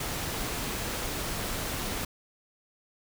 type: noise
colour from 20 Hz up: pink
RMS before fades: -33 dBFS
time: 0-2.05 s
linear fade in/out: 5 ms
effects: none